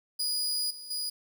sawtooth tone with level steps, 4913 Hz, D#8, 23 cents flat, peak -25 / -39 / -28 dBFS, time 0.19-1.1 s, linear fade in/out 10 ms, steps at 0.7 / 0.9 s, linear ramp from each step 10 ms, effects 10-bit

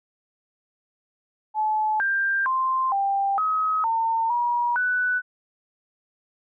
sine tone with pitch steps, 861 / 1587 / 1046 / 791 / 1272 / 906 / 959 / 1490 Hz, A5 / G6 / C6 / G5 / D#6 / A#5 / A#5 / F#6, -38 / +21 / -1 / +15 / +38 / -50 / +49 / +12 cents, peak -20 dBFS, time 1.54-5.22 s, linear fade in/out 50 ms, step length 460 ms, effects none

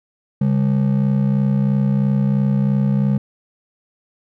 triangle ring-modulated tone, 170.1 Hz, F3, 45 cents flat, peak -9 dBFS, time 0.41-3.18 s, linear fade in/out 5 ms, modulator 31.5 Hz, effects none

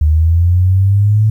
sine linear sweep, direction up, 74.7 to 109.6 Hz, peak -7 dBFS, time 0.01-1.3 s, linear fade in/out 5 ms, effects 8-bit

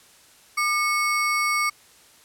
square ring-modulated tone, 1700 Hz, G#6, 40 cents sharp, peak -18 dBFS, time 0.57-1.7 s, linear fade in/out 10 ms, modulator 499 Hz, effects white hiss -53 dBFS RMS until 2.24 s + low-pass 11000 Hz 12 dB/octave

